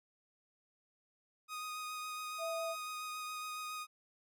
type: tone with vibrato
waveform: sawtooth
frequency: 1244.5 Hz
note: D#6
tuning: in tune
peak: -37 dBFS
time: 1.48-3.87 s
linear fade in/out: 50 ms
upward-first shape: sine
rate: 7.2 Hz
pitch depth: 12 cents each way
type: tone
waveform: sine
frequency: 659.3 Hz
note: E5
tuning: in tune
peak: -37 dBFS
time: 2.38-2.76 s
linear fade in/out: 50 ms
effects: none